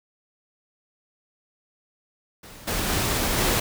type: noise with level steps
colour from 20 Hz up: pink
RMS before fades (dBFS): -44 / -26 / -24 / -22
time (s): 2.43-3.6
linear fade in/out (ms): 5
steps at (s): 2.67 / 2.88 / 3.37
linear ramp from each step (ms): 10
effects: none